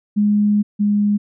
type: tone pair in turn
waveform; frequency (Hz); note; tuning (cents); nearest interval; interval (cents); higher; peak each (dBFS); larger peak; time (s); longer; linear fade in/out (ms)
sine; 207.6 / 206.2; G#3 / G#3; 0 / -12; unison; 12; first; -12 / -13; first; 0.16-0.63 / 0.79-1.18; first; 20
effects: none